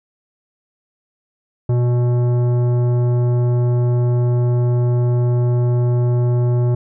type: tone with tanh clipping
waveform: triangle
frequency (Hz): 121.9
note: B2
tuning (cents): -22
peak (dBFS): -15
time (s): 1.69-6.75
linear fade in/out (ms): 5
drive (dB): 17
effects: none